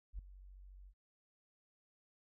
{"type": "tone with ADSR envelope", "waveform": "sine", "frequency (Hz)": 47.06, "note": "F#1", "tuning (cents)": 30, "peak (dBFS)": -38, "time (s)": [0.13, 0.94], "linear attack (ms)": 58, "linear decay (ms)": 5, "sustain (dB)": -15, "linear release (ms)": 66, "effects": []}